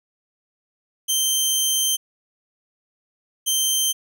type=tone pair in turn; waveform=15% pulse; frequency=3126 / 3126 Hz; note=G7 / G7; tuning=-6 / -6 cents; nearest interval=unison; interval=0 cents; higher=neither; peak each=-11 dBFS; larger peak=neither; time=1.08-1.97 / 3.46-3.93 s; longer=first; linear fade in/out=20 ms; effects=none